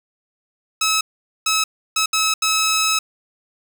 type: tone bursts at uneven times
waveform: 10% pulse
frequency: 1292 Hz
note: E6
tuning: 35 cents flat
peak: -8 dBFS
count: 5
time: 0.81-1.01 / 1.46-1.64 / 1.96-2.06 / 2.13-2.34 / 2.42-2.99 s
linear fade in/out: 5 ms
effects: none